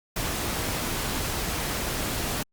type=noise; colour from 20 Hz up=pink; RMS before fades=-29 dBFS; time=0.16-2.43 s; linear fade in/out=5 ms; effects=Opus 48 kbps